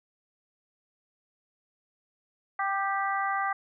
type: harmonic tone with a mistuned harmonic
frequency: 392 Hz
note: G4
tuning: in tune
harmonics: 2 / 3 / 4 / 5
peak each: -30 / -30 / -34 / -35 dBFS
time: 2.59-3.53 s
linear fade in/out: 5 ms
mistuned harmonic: 3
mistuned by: +16 cents
effects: none